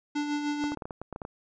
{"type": "tone with tremolo", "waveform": "square", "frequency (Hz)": 293.7, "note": "D4", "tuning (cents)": 0, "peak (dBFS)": -27, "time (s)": [0.15, 0.75], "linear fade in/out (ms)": 10, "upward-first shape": "sine", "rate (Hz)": 6.6, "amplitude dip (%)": 45}
{"type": "clicks", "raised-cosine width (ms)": 1, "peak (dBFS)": -23, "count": 11, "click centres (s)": [0.64, 0.72, 0.773, 0.822, 0.855, 0.908, 1.016, 1.127, 1.161, 1.218, 1.251]}
{"effects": ["resampled to 16000 Hz"]}